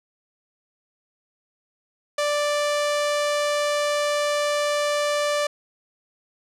sawtooth tone with low-pass filter, 587.3 Hz, D5, in tune, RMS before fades -23 dBFS, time 2.18-5.47 s, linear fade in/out 5 ms, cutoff 8700 Hz, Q 0.82, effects none

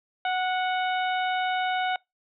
harmonic tone with a mistuned harmonic, 740 Hz, F#5, in tune, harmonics 1 / 2 / 3 / 4 / 5, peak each -25 / -31 / -35 / -37 / -39 dBFS, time 0.25-1.96 s, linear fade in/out 2 ms, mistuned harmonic 2, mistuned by -16 cents, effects noise-tail reverb RT60 0.2 s tail -26 dB re dry

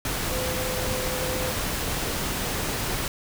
sine tone in noise, 511 Hz, C5, 41 cents flat, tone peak -31 dBFS, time 0.31-1.52 s, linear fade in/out 2 ms, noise pink, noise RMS -28 dBFS, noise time 0.05-3.08 s, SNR -6 dB, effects none

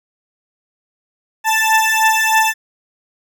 20% pulse beating tone pair, 880 / 883.2 Hz, A5 / A5, 0 / +6 cents, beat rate 3.2 Hz, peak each -10 dBFS, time 1.44-2.54 s, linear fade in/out 50 ms, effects none

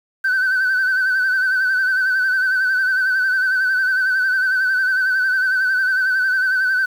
sine tone with vibrato, 1525 Hz, G6, 48 cents flat, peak -13 dBFS, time 0.24-6.86 s, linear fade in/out 10 ms, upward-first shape sine, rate 11 Hz, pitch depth 50 cents each way, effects tanh soft clip ceiling -12 dBFS + 7-bit

